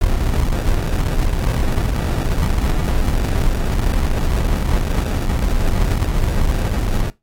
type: noise with sample-and-hold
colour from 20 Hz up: brown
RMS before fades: -17 dBFS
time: 0.01-7.1 s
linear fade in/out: 2 ms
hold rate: 1050 Hz
effects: noise-tail reverb RT60 0.2 s tail -19 dB re dry + AAC 48 kbps